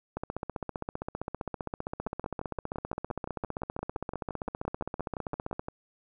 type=two click trains; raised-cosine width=1 ms; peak=-19 / -21 dBFS; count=84 / 22; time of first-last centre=0.17-5.595 / 2.07-5.684 s; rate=15.3 / 5.81 Hz; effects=none